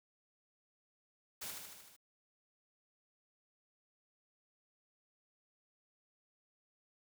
white noise with echo, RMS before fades -44 dBFS, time 1.41-1.51 s, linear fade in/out 10 ms, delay 76 ms, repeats 6, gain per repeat -3 dB, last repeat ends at 1.966 s, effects none

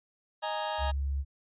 sawtooth chord, D# suspended fourth, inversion none, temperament just, 622.3 / 829.7 / 933.4 Hz, D#5 / G#5 / A#5, 0 / -2 / +2 cents, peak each -31 dBFS, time 0.42-0.92 s, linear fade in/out 20 ms
sine tone, 69.3 Hz, C#2, in tune, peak -28 dBFS, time 0.78-1.25 s, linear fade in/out 50 ms
effects resampled to 8000 Hz

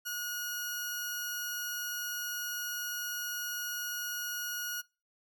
sawtooth tone pair together, 1443 / 5772 Hz, F#6 / F#8, -44 / -44 cents, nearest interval 2 octaves, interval 2400 cents, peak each -33 / -35 dBFS, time 0.05-4.82 s, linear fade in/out 20 ms, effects noise-tail reverb RT60 0.3 s tail -23 dB re dry

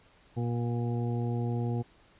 harmonic tone with a mistuned harmonic, 119.2 Hz, A#2, 39 cents sharp, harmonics 1 / 2 / 3 / 4 / 6 / 7, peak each -29 / -35 / -39 / -41 / -45 / -46 dBFS, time 0.36-1.83 s, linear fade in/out 20 ms, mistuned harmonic 7, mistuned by -27 cents, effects pink hiss -61 dBFS RMS until 2.19 s + resampled to 8000 Hz

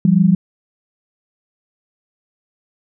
sine tone pair together, 171.37 / 196 Hz, F3 / G3, -32 / 0 cents, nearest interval major second, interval 232 cents, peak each -12 dBFS, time 0.05-0.35 s, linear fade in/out 2 ms, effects none

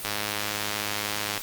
click train, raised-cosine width 0.2 ms, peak -10 dBFS, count 139, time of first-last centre 0.05-1.377 s, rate 104 Hz, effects white hiss -36 dBFS RMS until 1.42 s + Opus 32 kbps

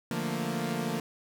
sawtooth chord, Bb major seventh, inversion first, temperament equal, 146.83 / 174.61 / 220 / 233.1 Hz, D3 / F3 / A3 / Bb3, 0 / 0 / 0 / 0 cents, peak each -33 / -31 / -33 / -30 dBFS, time 0.11-1 s, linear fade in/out 2 ms, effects none

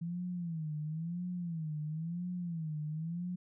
sine tone with vibrato, 164.81 Hz, E3, in tune, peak -35 dBFS, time 0.01-3.36 s, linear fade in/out 10 ms, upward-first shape sine, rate 0.98 Hz, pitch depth 150 cents each way, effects none

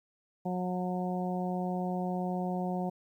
harmonic tone, 181.5 Hz, F#3, 33 cents flat, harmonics 1 / 2 / 3 / 4 / 5, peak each -32 / -39 / -40 / -37 / -44 dBFS, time 0.45-2.9 s, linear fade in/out 10 ms, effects 11-bit

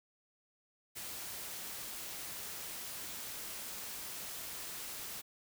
white noise, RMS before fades -44 dBFS, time 0.95-5.22 s, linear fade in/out 20 ms, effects none

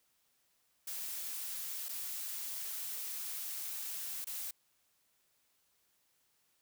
blue noise with dropouts, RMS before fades -41 dBFS, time 0.87-4.51 s, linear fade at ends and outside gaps 5 ms, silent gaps 1.886-1.89 / 4.245-4.269 s, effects white hiss -75 dBFS RMS until 6.61 s

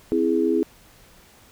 sine chord, C augmented, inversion none, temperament equal with one note detuned, 260 / 329.6 / 415.3 Hz, C4 / E4 / G#4, -11 / 0 / 0 cents, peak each -24 / -21 / -22 dBFS, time 0.12-0.63 s, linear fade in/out 0 ms, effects pink hiss -52 dBFS RMS until 1.51 s

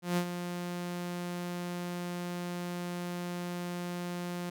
sawtooth tone with ADSR envelope, 176.1 Hz, F3, 15 cents sharp, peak -22 dBFS, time 0.02-4.5 s, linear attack 150 ms, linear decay 75 ms, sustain -9 dB, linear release 7 ms, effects none

